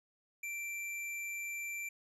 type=tone; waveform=square; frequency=2349 Hz; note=D7; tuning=in tune; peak=-39 dBFS; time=0.43-1.89 s; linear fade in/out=5 ms; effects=resampled to 32000 Hz